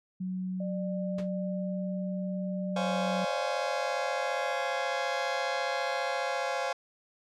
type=tone with pitch glide; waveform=sine; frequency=185 to 186.07 Hz; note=F#3 to F#3; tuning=0 to +10 cents; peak=-31 dBFS; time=0.2-3.25 s; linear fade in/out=10 ms; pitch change=+10 cents; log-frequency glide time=0.92-1.89 s
type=tone with tremolo; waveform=sine; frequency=597 Hz; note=D5; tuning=28 cents sharp; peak=-35 dBFS; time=0.6-4.53 s; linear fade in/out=5 ms; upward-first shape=sine; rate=0.47 Hz; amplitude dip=35%
type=noise with exponential decay; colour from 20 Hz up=pink; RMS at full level=-38 dBFS; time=1.18-1.3 s; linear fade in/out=5 ms; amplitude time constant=25 ms
type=chord; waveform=sawtooth; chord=Db major seventh; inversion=third; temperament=just; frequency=519.7 / 554.4 / 693 / 831.5 Hz; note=C5 / Db5 / F5 / Ab5; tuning=-12 / 0 / -14 / +2 cents; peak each=-31 dBFS; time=2.76-6.73 s; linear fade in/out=5 ms
effects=low-pass 5000 Hz 12 dB/octave